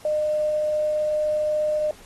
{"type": "tone with quantisation", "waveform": "sine", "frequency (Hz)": 608, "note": "D#5", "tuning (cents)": -40, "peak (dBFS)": -20, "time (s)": [0.05, 1.91], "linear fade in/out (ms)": 2, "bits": 8, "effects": ["pink hiss -49 dBFS RMS until 2.05 s", "AAC 32 kbps"]}